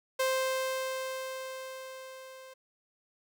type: tone with level ramp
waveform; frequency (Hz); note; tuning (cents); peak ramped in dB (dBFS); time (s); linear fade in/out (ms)
sawtooth; 523.3; C5; 0; -22 to -44; 0.19-2.54; 10
effects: none